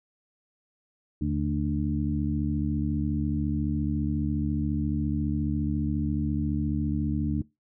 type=harmonic tone with a mistuned harmonic; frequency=74.4 Hz; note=D2; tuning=23 cents sharp; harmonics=1 / 2 / 3 / 4; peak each=-30 / -30 / -30 / -30 dBFS; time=1.21-7.42 s; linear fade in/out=5 ms; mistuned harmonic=1; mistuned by=+110 cents; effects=noise-tail reverb RT60 0.2 s tail -20 dB re dry